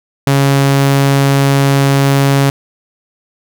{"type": "tone", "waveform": "sawtooth", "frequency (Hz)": 138.4, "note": "C#3", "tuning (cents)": -2, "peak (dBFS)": -4, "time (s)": [0.27, 2.5], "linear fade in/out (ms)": 2, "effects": []}